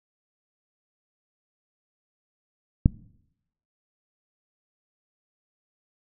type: click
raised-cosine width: 5 ms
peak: -3 dBFS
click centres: 2.859 s
effects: noise-tail reverb RT60 0.8 s tail -22 dB re dry